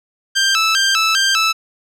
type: tone with vibrato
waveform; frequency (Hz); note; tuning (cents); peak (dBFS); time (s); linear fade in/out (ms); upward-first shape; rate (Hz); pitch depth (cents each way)
15% pulse; 1441; F#6; -46; -6; 0.35-1.53; 20; square; 2.5; 160
effects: low-pass 9000 Hz 12 dB/octave